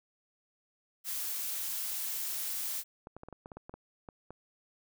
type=noise; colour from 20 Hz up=blue; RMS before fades=-36 dBFS; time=1.04-2.84 s; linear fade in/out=50 ms
type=clicks; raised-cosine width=1 ms; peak=-31 dBFS; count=12; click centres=3.071 / 3.166 / 3.234 / 3.286 / 3.327 / 3.459 / 3.518 / 3.57 / 3.695 / 3.74 / 4.088 / 4.306 s
effects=none